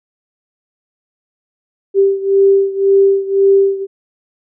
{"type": "beating tone pair", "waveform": "sine", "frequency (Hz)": [392, 393.9], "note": ["G4", "G4"], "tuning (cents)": [0, 8], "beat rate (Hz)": 1.9, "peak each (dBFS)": [-10, -13], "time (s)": [1.94, 3.87], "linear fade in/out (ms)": 50, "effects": []}